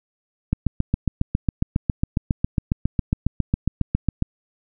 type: click train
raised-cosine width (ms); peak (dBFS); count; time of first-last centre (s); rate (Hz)
5; -6; 28; 0.53-4.224; 7.31
effects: none